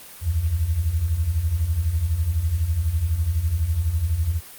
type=beating tone pair; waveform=sine; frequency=73 / 85 Hz; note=D2 / F2; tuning=-10 / -46 cents; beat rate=12 Hz; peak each=-26 / -20 dBFS; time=0.21-4.41 s; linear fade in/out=50 ms; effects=white hiss -42 dBFS RMS until 4.58 s + Opus 32 kbps